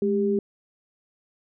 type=tone pair together; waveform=sine; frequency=209.8 / 398.1 Hz; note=G#3 / G4; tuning=+18 / +27 cents; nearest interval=major seventh; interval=1109 cents; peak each=-24 / -22 dBFS; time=0.02-0.39 s; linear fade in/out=2 ms; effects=none